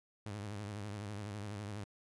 sawtooth tone with vibrato, 103.2 Hz, G#2, 10 cents flat, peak -37 dBFS, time 0.26-1.84 s, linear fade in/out 0 ms, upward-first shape sine, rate 12 Hz, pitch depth 83 cents each way, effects resampled to 24000 Hz

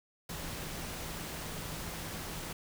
sine tone in noise, 162.9 Hz, E3, 20 cents flat, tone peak -48 dBFS, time 0.29-2.53 s, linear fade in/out 5 ms, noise pink, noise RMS -41 dBFS, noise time 0.29-2.53 s, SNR -10 dB, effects none

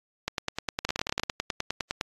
two click trains, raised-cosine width 0.2 ms, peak -10 / -10 dBFS, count 8 / 18, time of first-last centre 0.85-1.235 / 0.28-2.011 s, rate 18.2 / 9.82 Hz, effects AAC 32 kbps

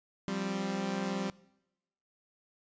sawtooth chord, F suspended second, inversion none, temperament equal, 174.61 / 196 / 261.6 Hz, F3 / G3 / C4, 0 / 0 / 0 cents, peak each -35 / -30 / -36 dBFS, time 0.28-1.3 s, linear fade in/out 0 ms, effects noise-tail reverb RT60 0.9 s tail -22 dB re dry + resampled to 16000 Hz

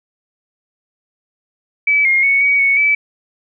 sine tone with pitch steps, 2296 / 2135 / 2218 / 2257 / 2218 / 2303 Hz, D7 / C7 / C#7 / C#7 / C#7 / D7, -40 / +34 / 0 / +31 / 0 / -34 cents, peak -10 dBFS, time 1.87-2.95 s, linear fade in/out 5 ms, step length 180 ms, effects none

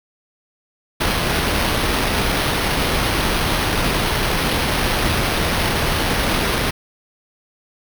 pink noise with sample-and-hold, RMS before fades -19 dBFS, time 1-6.71 s, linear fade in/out 10 ms, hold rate 7350 Hz, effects none

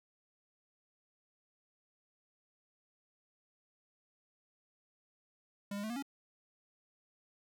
square tone with pitch steps, 201.6 / 203.6 / 217.8 / 238.3 / 278 Hz, G3 / G#3 / A3 / A#3 / C#4, +49 / -34 / -17 / +38 / +5 cents, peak -38 dBFS, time 5.71-6.025 s, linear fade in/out 5 ms, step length 63 ms, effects none

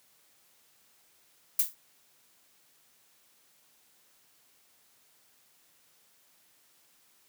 violet noise with exponential decay, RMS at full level -20 dBFS, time 1.59-1.75 s, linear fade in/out 5 ms, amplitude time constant 33 ms, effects white hiss -65 dBFS RMS until 7.28 s + high-pass 100 Hz 12 dB/octave

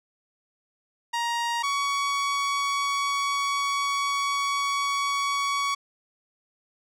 sawtooth tone pair in turn, 940 / 1124 Hz, A#5 / C#6, +14 / +24 cents, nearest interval minor third, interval 310 cents, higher second, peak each -21 / -20 dBFS, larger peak second, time 1.13-1.63 / 1.63-5.75 s, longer second, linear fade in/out 10 ms, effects low-pass 8000 Hz 12 dB/octave

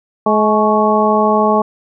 harmonic tone with a mistuned harmonic, 212.9 Hz, G#3, 43 cents sharp, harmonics 1 / 2 / 3 / 4 / 5, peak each -16 / -16 / -16 / -16 / -16 dBFS, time 0.26-1.62 s, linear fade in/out 5 ms, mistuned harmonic 5, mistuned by +65 cents, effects none

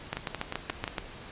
two click trains, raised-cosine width 0.3 ms, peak -16 / -14 dBFS, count 5 / 7, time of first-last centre 0.17-0.878 / 0.13-0.982 s, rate 5.65 / 7.04 Hz, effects pink hiss -45 dBFS RMS until 1.31 s + resampled to 8000 Hz

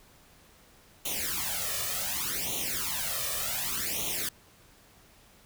white noise with flanger, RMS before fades -32 dBFS, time 1.05-4.29 s, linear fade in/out 5 ms, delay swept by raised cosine 0.3 to 1.7 ms, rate 0.67 Hz, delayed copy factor +0.9, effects pink hiss -58 dBFS RMS until 5.45 s

